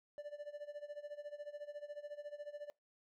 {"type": "tone with tremolo", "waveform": "triangle", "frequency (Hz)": 587, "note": "D5", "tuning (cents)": -1, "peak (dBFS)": -40, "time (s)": [0.18, 2.7], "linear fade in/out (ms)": 0, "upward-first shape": "sine", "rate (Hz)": 14, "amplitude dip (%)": 85, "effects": ["noise-tail reverb RT60 0.2 s tail -24 dB re dry"]}